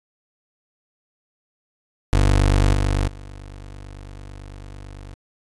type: tone with level steps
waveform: 25% pulse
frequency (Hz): 49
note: G1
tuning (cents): 0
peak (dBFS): -10 / -14 / -32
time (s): 2.13-5.14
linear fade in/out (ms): 0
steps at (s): 2.73 / 3.07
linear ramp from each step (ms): 10
effects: resampled to 24000 Hz